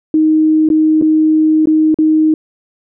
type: tone with dropouts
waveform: sine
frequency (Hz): 312.3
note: D#4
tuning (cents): +7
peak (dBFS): -7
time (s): 0.14-2.34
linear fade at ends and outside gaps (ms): 2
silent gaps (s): 0.689-0.701 / 1.014-1.022 / 1.657-1.672 / 1.944-1.987
effects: none